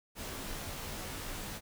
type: noise with comb filter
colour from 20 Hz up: pink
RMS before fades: -41 dBFS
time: 0.15-1.61 s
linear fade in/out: 50 ms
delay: 17 ms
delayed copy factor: -0.8
effects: none